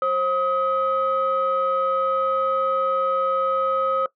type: tone pair together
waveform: sine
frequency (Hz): 533 / 1267.7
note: C5 / D#6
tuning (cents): +32 / +32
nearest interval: octave + minor third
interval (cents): 1500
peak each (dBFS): -21 / -20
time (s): 0.02-4.06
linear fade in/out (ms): 2
effects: noise-tail reverb RT60 0.1 s tail -19 dB re dry + tanh soft clip ceiling -13 dBFS